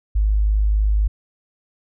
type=tone; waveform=sine; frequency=51.91 Hz; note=G#1; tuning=in tune; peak=-14 dBFS; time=0.15-1.08 s; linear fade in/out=10 ms; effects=none